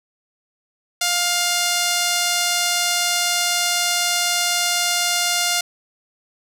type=tone with band-pass filter; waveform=sawtooth; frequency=704 Hz; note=F5; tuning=14 cents sharp; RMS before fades=-20 dBFS; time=1.01-5.61 s; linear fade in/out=5 ms; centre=6300 Hz; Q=0.74; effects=none